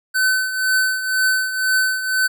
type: tone with tremolo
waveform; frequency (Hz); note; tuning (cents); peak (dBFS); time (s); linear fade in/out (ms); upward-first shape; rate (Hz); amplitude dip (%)
square; 1520; F#6; +46; -14; 0.14-2.28; 20; triangle; 2; 70
effects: none